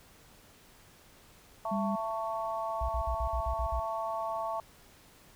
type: harmonic tone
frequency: 222.5 Hz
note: A3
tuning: 20 cents sharp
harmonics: 3 / 4 / 5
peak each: -35 / -36 / -37 dBFS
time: 1.65-4.6 s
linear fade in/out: 2 ms
type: tone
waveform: sine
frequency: 200 Hz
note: G3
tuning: 35 cents sharp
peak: -30 dBFS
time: 1.71-1.96 s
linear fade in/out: 10 ms
type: tone bursts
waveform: sine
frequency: 60 Hz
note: B1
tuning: 49 cents flat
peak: -30 dBFS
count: 8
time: 2.81-3.798 s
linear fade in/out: 5 ms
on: 78 ms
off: 52 ms
effects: pink hiss -58 dBFS RMS until 5.35 s